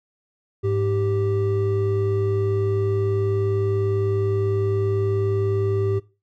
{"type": "tone pair together", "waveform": "triangle", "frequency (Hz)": [103.83, 391], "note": ["G#2", "G4"], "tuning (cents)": [0, -4], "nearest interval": "octave + major seventh", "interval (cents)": 2296, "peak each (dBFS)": -20, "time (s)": [0.63, 6], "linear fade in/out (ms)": 20, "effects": ["noise-tail reverb RT60 0.3 s tail -20 dB re dry"]}